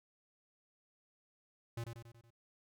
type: tone with echo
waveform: square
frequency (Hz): 116.54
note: A#2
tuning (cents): 0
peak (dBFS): -39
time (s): 1.77-1.84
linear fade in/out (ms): 5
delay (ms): 93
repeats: 5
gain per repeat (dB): -5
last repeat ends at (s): 2.305
effects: none